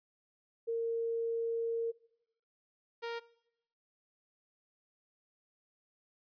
sine / sawtooth tone pair in turn, 460.1 / 466.3 Hz, A#4 / A#4, -23 / +1 cents, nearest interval unison, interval 24 cents, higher second, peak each -31 / -33 dBFS, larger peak first, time 0.67-1.92 / 3.02-3.2 s, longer first, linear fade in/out 20 ms, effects noise-tail reverb RT60 0.8 s tail -20 dB re dry + resampled to 11025 Hz

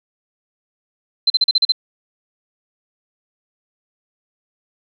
sine tone bursts, 4091 Hz, C8, 40 cents flat, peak -10 dBFS, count 7, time 1.27-1.721 s, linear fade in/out 5 ms, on 31 ms, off 39 ms, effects none

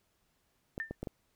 clicks, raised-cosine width 2 ms, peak -24 dBFS, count 4, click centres 0.779 / 0.91 / 1.03 / 1.072 s
sine tone with exponential decay, 1792 Hz, A6, 31 cents sharp, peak -30 dBFS, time 0.8-0.95 s, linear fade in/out 0 ms, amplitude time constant 31 ms
effects pink hiss -75 dBFS RMS until 1.35 s

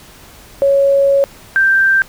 sine tone pair in turn, 554.4 / 1570.8 Hz, C#5 / G6, 0 / +3 cents, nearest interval octave + tritone, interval 1803 cents, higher second, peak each -8 dBFS, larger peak neither, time 0.62-1.24 / 1.56-2.02 s, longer first, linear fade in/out 0 ms, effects pink hiss -40 dBFS RMS until 2.08 s

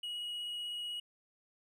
triangle tone with vibrato, 2904 Hz, F#7, 33 cents flat, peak -36 dBFS, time 0.03-1 s, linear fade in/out 5 ms, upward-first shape sine, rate 16 Hz, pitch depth 8 cents each way, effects none

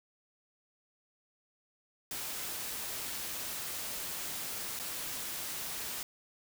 white noise with dropouts, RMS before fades -39 dBFS, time 2.11-6.03 s, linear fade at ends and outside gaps 1 ms, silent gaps 4.791-4.797 s, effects none

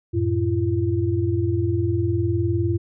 sine tone cluster, 90.8 / 110.6 / 340.5 Hz, F#2 / A2 / F4, -32 / +9 / -44 cents, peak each -23 dBFS, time 0.13-2.78 s, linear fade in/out 20 ms, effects none

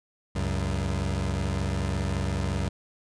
25% pulse tone pair together, 68.8 / 94.12 Hz, C#2 / F#2, -12 / +30 cents, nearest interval perfect fourth, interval 542 cents, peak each -25 dBFS, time 0.35-2.69 s, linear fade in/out 10 ms, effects resampled to 22050 Hz

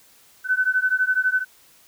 sine beating tone pair, 1506 / 1518 Hz, F#6 / F#6, +30 / +44 cents, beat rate 12 Hz, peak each -21 dBFS, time 0.44-1.45 s, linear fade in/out 50 ms, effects white hiss -54 dBFS RMS until 1.87 s

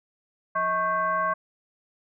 sine tone with frequency modulation, 1100 Hz, C#6, 14 cents flat, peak -22 dBFS, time 0.55-1.34 s, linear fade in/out 10 ms, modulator 462 Hz, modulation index 0.9, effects none

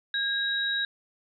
sine tone pair together, 1627 / 3833 Hz, G#6 / A#7, -36 / +47 cents, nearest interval octave + minor third, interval 1483 cents, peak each -28 dBFS, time 0.14-0.85 s, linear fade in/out 2 ms, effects none

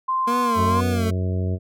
sine tone, 1044 Hz, C6, 4 cents flat, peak -19 dBFS, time 0.08-0.81 s, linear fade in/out 10 ms
25% pulse tone with vibrato, 233.1 Hz, A#3, in tune, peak -19 dBFS, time 0.27-1.11 s, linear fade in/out 10 ms, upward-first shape sine, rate 2.1 Hz, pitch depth 89 cents each way
harmonic tone, 92.2 Hz, F#2, 6 cents flat, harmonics 1 / 2 / 3 / 4 / 5 / 6 / 7, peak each -21 / -29 / -35 / -34 / -36 / -41 / -38 dBFS, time 0.55-1.59 s, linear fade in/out 50 ms
effects none

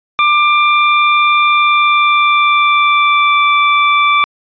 25% pulse tone with pitch glide, 1187 to 1168.6 Hz, D6 to D6, +18 to -9 cents, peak -4 dBFS, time 0.19-4.24 s, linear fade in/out 0 ms, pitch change -27 cents, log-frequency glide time 1.46-3.54 s, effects resampled to 11025 Hz

